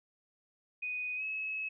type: tone with pitch glide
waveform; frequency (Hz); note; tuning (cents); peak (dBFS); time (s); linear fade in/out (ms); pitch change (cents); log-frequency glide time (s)
sine; 2489 to 2577; D#7 to E7; 0 to -40; -34; 0.82-1.69; 10; +60; 1.16-1.23
effects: none